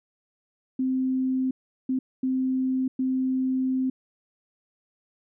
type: tone bursts at uneven times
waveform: sine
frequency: 260 Hz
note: C4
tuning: 11 cents flat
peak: -22 dBFS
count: 4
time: 0.79-1.51 / 1.89-1.99 / 2.23-2.88 / 2.99-3.9 s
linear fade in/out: 5 ms
effects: none